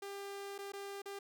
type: tone with dropouts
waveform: sawtooth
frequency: 398.4 Hz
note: G4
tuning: 28 cents sharp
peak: -39 dBFS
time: 0.02-1.19 s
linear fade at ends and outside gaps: 5 ms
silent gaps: 0.581-0.587 / 0.721-0.734 / 1.019-1.057 s
effects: none